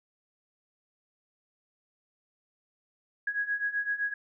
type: beating tone pair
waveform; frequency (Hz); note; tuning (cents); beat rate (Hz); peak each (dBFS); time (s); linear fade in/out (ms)
sine; 1654 / 1661.8; G#6 / G#6; -8 / +1; 7.8; -33 / -30; 3.27-4.14; 5
effects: none